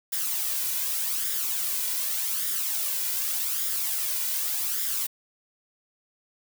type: noise with flanger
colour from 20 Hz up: blue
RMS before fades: -28 dBFS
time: 0.12-5.07 s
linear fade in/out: 10 ms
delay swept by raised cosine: 0.57 to 2.07 ms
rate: 0.85 Hz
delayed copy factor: +0.55
effects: none